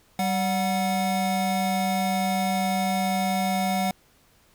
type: tone pair together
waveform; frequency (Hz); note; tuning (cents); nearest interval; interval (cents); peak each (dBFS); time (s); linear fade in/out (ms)
square; 192.7 / 734.7; G3 / F#5; -29 / -12; octave + major seventh; 2317; -26; 0.19-3.91; 2
effects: pink hiss -60 dBFS RMS until 4.54 s